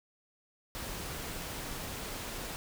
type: noise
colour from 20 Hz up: pink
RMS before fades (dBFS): -40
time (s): 0.75-2.56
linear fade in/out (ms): 0
effects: none